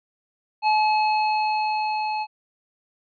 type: tone with level ramp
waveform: square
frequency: 857 Hz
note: A5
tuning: 46 cents flat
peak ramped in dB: -17 to -25 dBFS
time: 0.62-2.27 s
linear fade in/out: 50 ms
effects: resampled to 11025 Hz